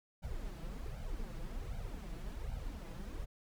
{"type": "noise with flanger", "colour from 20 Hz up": "brown", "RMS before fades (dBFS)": -42, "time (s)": [0.22, 3.26], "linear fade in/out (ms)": 20, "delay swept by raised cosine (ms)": [1.3, 6.1], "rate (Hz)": 1.3, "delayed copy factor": 0.95, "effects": []}